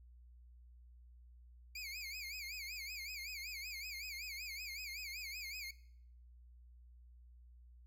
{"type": "tone with vibrato", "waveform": "25% pulse", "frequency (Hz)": 2317, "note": "D7", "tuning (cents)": -24, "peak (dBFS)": -40, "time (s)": [1.75, 5.71], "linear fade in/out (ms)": 5, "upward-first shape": "sine", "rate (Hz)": 5.3, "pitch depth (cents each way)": 160, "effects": ["noise-tail reverb RT60 0.7 s tail -20 dB re dry", "added 60 Hz sine -57 dBFS peak until 7.86 s"]}